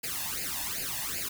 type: noise with flanger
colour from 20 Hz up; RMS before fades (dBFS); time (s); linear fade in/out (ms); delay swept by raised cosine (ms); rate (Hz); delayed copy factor
white; -34; 0.03-1.29; 10; 0.42 to 1.15; 2.6; +1
effects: none